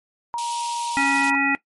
sine tone with pitch glide, 944 to 951.1 Hz, A#5 to A#5, +22 to +35 cents, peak -23 dBFS, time 0.34-1.35 s, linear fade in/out 0 ms, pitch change +13 cents, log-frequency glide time 0.88-1.12 s
pink high-pass noise, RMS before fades -33 dBFS, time 0.38-1.3 s, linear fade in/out 2 ms, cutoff 2600 Hz, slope 48 dB/octave
harmonic tone, 277.2 Hz, C#4, in tune, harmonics 1 / 3 / 5 / 7 / 9, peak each -23 / -26 / -27 / -23 / -24 dBFS, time 0.97-1.55 s, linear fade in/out 0 ms
effects noise-tail reverb RT60 0.1 s tail -18 dB re dry + MP3 48 kbps

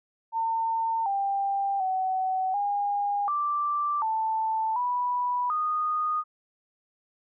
sine tone with pitch steps, 905 / 792 / 753 / 813 / 1174 / 884 / 983 / 1234 Hz, A5 / G5 / F#5 / G#5 / D6 / A5 / B5 / D#6, +48 / +18 / +30 / -37 / -1 / +8 / -8 / -15 cents, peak -24 dBFS, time 0.32-6.24 s, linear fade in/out 50 ms, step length 740 ms, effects none

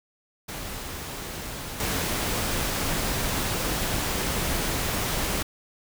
pink noise with level steps, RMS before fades -35 / -27 dBFS, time 0.48-5.43 s, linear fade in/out 10 ms, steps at 1.8 s, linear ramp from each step 2 ms, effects none

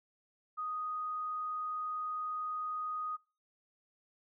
sine tone, 1244.5 Hz, D#6, in tune, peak -35 dBFS, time 0.57-3.17 s, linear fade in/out 20 ms, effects noise-tail reverb RT60 0.3 s tail -23 dB re dry

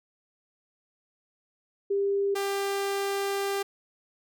sine / sawtooth tone pair in turn, 398.3 / 396.6 Hz, G4 / G4, +28 / +20 cents, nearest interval unison, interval 8 cents, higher first, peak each -23 / -23 dBFS, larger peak neither, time 1.9-2.35 / 2.35-3.63 s, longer second, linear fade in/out 10 ms, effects none

